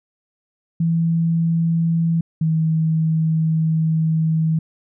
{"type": "tone pair in turn", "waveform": "sine", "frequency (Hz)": [165.7, 159.95], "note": ["E3", "D#3"], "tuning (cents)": [9, 48], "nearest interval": "minor second", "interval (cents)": 61, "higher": "first", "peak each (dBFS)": -15, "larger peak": "neither", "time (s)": [[0.8, 2.21], [2.41, 4.59]], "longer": "second", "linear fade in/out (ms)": 5, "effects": []}